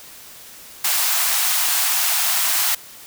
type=high-pass noise; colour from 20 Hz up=white; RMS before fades=-19 dBFS; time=0.84-2.75 s; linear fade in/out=5 ms; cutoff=660 Hz; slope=96 dB/octave; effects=white hiss -41 dBFS RMS until 3.06 s